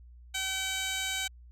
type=tone with band-pass filter; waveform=15% pulse; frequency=765 Hz; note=G5; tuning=42 cents flat; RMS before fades=-33 dBFS; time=0.34-1.28 s; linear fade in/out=10 ms; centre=5200 Hz; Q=0.95; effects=added 60 Hz sine -49 dBFS peak until 1.51 s